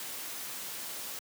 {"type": "noise", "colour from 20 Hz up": "white", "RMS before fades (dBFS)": -40, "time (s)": [0, 1.19], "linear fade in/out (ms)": 2, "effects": ["high-pass 150 Hz 12 dB/octave"]}